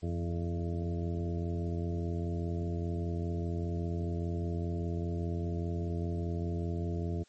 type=harmonic tone with a mistuned harmonic; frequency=85 Hz; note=F2; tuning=46 cents flat; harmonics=1 / 2 / 3 / 4 / 5 / 7 / 8; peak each=-33 / -37 / -43 / -41 / -43 / -50 / -48 dBFS; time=0.02-7.24 s; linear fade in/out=20 ms; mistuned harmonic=1; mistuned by=+57 cents; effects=white hiss -65 dBFS RMS until 7.28 s + MP3 32 kbps